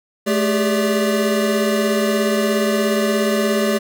square tone cluster, 216.5 / 394.2 / 411.1 / 579 Hz, A3 / G4 / G#4 / D5, -28 / +10 / -18 / -25 cents, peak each -20 / -22 / -28 / -22 dBFS, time 0.26-3.79 s, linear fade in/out 20 ms, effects none

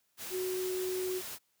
sine tone in noise, 370 Hz, F#4, in tune, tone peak -32 dBFS, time 0.3-1.22 s, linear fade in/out 50 ms, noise white, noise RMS -42 dBFS, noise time 0.17-1.39 s, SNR +7 dB, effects white hiss -75 dBFS RMS until 1.6 s + high-pass 60 Hz 12 dB/octave

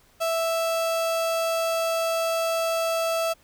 35% pulse tone, 659.3 Hz, E5, in tune, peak -21 dBFS, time 0.2-3.34 s, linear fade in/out 20 ms, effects pink hiss -59 dBFS RMS until 3.43 s

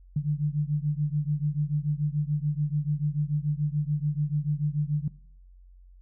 sine beating tone pair, 145.6 / 152.5 Hz, D3 / D#3, -15 / -34 cents, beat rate 6.9 Hz, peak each -26 / -28 dBFS, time 0.16-5.08 s, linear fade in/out 5 ms, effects noise-tail reverb RT60 0.6 s tail -20 dB re dry + added 45 Hz sine -49 dBFS peak until 6.01 s

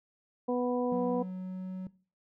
harmonic tone, 246.9 Hz, B3, in tune, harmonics 1 / 2 / 3 / 4, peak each -31 / -30 / -38 / -40 dBFS, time 0.48-1.23 s, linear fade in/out 10 ms
triangle tone with pitch glide, 185 to 186.29 Hz, F#3 to F#3, 0 to +12 cents, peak -33 dBFS, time 0.92-1.87 s, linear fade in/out 2 ms, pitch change +12 cents, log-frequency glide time 1.35-1.75 s
effects noise-tail reverb RT60 0.4 s tail -20 dB re dry

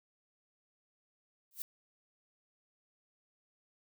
violet noise with exponential growth, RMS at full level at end -35 dBFS, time 1.51-1.62 s, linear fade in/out 1 ms, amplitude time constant 23 ms, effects none

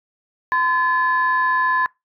sine tone pair together, 1022 / 1723.1 Hz, C6 / A6, -41 / -37 cents, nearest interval major sixth, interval 904 cents, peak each -17 / -18 dBFS, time 0.52-1.86 s, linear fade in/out 0 ms, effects noise-tail reverb RT60 0.2 s tail -24 dB re dry + tanh soft clip ceiling -8 dBFS

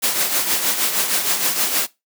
white noise with tremolo, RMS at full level -17 dBFS, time 0.02-1.87 s, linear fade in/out 20 ms, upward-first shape triangle, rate 6.4 Hz, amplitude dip 60%, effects noise-tail reverb RT60 0.2 s tail -19 dB re dry + high-pass 200 Hz 12 dB/octave

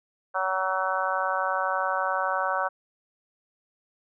harmonic tone, 188.3 Hz, F#3, 31 cents sharp, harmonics 3 / 4 / 5 / 6 / 7 / 8, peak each -31 / -31 / -31 / -31 / -31 / -31 dBFS, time 0.34-2.69 s, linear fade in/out 20 ms, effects none

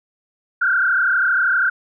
sine tone with frequency modulation, 1480 Hz, F#6, in tune, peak -14 dBFS, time 0.61-1.7 s, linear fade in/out 10 ms, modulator 32.6 Hz, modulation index 2.9, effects none

